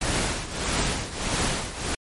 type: noise with tremolo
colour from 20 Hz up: pink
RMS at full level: -23 dBFS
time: 0.01-1.95 s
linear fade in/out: 5 ms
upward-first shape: triangle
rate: 1.6 Hz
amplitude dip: 80%
effects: MP3 48 kbps